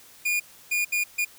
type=tone bursts at uneven times; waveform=45% pulse; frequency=2432 Hz; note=D#7; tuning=40 cents flat; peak=-22 dBFS; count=4; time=0.25-0.4 / 0.71-0.85 / 0.92-1.04 / 1.18-1.25 s; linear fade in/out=10 ms; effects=white hiss -51 dBFS RMS until 1.38 s